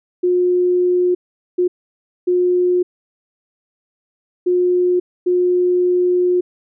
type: tone bursts at uneven times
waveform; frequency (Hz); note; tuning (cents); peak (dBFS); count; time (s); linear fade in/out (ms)
sine; 358.9; F4; +47; -12; 5; 0.23-1.15 / 1.58-1.68 / 2.27-2.83 / 4.46-5 / 5.26-6.41; 10
effects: none